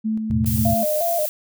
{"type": "tone with tremolo", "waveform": "sine", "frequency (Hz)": 218.9, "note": "A3", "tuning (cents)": -9, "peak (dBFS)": -19, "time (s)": [0.04, 0.85], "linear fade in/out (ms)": 20, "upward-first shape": "square", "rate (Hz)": 3.7, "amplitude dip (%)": 35}
{"type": "chord", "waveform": "sine", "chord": "E suspended fourth", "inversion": "none", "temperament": "equal with one note detuned", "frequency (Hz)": [82.41, 110, 126.36], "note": ["E2", "A2", "B2"], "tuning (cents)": [0, 0, 40], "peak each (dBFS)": -24, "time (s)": [0.3, 0.74], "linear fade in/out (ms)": 5}
{"type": "noise", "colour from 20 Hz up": "violet", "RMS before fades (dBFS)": -27, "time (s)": [0.46, 1.29], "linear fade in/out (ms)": 0}
{"type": "tone with vibrato", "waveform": "sine", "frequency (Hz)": 644, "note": "E5", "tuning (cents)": -41, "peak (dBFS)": -19, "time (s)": [0.65, 1.26], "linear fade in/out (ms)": 5, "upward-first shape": "square", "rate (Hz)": 2.8, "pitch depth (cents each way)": 96}
{"effects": []}